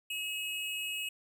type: tone pair together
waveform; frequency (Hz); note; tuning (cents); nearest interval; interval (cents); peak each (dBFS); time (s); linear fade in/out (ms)
square; 2571 / 2882; E7 / F#7; -44 / -46; major second; 198; -38 / -38; 0.1-1.09; 5
effects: none